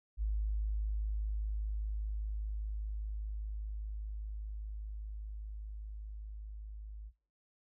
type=tone with level ramp; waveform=sine; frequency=52.5 Hz; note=G#1; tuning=19 cents sharp; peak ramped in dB=-30 to -43 dBFS; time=0.17-7.12 s; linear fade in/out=50 ms; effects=noise-tail reverb RT60 0.4 s tail -23 dB re dry